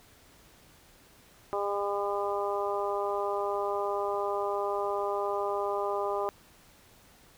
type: harmonic tone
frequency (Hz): 201.9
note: G#3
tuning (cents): -49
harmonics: 2 / 3 / 4 / 5 / 6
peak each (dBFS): -32 / -34 / -35 / -36 / -37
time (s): 1.53-6.29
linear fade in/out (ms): 0
effects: pink hiss -58 dBFS RMS until 7.37 s